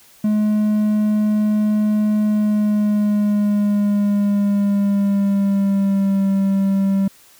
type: tone with pitch glide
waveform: triangle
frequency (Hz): 211.7 to 195.25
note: G#3 to G3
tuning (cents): +33 to -7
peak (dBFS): -12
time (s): 0.24-7.08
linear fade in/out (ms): 5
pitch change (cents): -140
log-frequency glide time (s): 2.23-6.27
effects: white hiss -49 dBFS RMS until 7.39 s